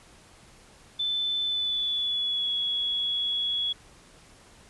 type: tone with pitch glide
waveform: sine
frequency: 3520 to 3361 Hz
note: A7 to G#7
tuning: 0 to +20 cents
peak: -25 dBFS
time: 0.99-3.73 s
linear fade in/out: 10 ms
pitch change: -80 cents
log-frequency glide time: 1.45-2.51 s
effects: pink hiss -54 dBFS RMS until 4.69 s + resampled to 24000 Hz